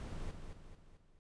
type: noise with echo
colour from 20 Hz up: brown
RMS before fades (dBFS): -42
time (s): 0-0.31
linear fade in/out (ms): 0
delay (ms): 220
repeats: 4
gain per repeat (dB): -6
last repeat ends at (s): 1.19
effects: resampled to 22050 Hz